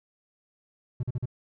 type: tone bursts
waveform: triangle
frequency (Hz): 123.47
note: B2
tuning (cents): 0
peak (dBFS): -24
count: 4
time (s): 1-1.257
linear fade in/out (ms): 5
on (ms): 32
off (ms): 43
effects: none